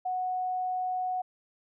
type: tone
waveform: sine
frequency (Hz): 737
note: F#5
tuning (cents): -7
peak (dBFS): -28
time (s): 0.05-1.22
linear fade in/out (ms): 10
effects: none

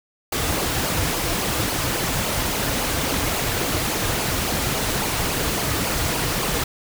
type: noise with flanger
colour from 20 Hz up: pink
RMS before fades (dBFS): -23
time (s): 0.32-6.64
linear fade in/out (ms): 5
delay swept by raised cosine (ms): 0.52 to 5.42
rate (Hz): 3.6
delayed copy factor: -0.55
effects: none

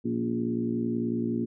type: harmonic tone with a mistuned harmonic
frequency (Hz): 58.27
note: A#1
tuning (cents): 0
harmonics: 2 / 3 / 4 / 5 / 6 / 7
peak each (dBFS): -37 / -40 / -28 / -34 / -33 / -39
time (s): 0.04-1.46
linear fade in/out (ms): 20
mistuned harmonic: 5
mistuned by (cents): -45
effects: none

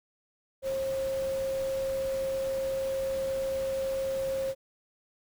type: tone in noise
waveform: sine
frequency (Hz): 536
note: C5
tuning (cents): +42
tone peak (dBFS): -28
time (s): 0.62-4.55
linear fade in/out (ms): 50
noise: pink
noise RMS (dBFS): -44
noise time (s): 0.62-4.55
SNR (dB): +13
effects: none

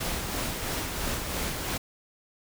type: noise with tremolo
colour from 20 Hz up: pink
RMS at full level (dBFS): -30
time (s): 0-1.78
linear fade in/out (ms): 10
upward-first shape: sine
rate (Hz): 3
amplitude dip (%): 35
effects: none

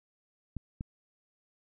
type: clicks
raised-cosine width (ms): 5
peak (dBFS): -24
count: 2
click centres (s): 0.567 / 0.809
effects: none

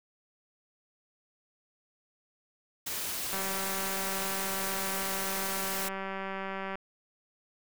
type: noise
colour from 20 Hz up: white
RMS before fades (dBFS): -35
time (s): 2.86-5.89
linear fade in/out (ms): 10
type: click train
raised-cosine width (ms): 0.5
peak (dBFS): -22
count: 662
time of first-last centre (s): 3.33-6.755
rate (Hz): 193
effects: none

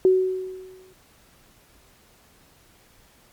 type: tone with exponential decay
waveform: sine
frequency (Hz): 373.6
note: F#4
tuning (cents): +17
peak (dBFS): -11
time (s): 0.05-0.93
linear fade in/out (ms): 1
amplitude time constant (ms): 190
effects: pink hiss -56 dBFS RMS until 3.32 s + MP3 96 kbps

